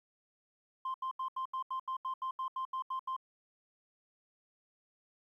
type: tone bursts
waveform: sine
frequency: 1046.5 Hz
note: C6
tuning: in tune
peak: -32 dBFS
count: 14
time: 0.85-3.165 s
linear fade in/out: 5 ms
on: 92 ms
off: 79 ms
effects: tanh soft clip ceiling -32 dBFS + 12-bit